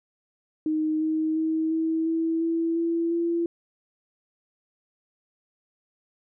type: tone with pitch steps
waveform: sine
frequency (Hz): 311.1 / 314.9 / 318.7 / 322.6 / 326.6 / 330.6 / 334.6 / 338.7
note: D#4 / D#4 / D#4 / E4 / E4 / E4 / E4 / E4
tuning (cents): 0 / +21 / +42 / -37 / -16 / +5 / +26 / +47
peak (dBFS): -22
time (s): 0.66-3.46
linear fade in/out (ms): 2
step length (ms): 350
effects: none